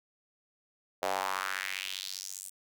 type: tone with high-pass filter sweep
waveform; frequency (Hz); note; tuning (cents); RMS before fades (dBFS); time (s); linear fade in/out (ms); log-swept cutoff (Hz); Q
square; 47.49; F#1; +46; -36; 1.02-2.5; 10; 600 to 9100; 2.7
effects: none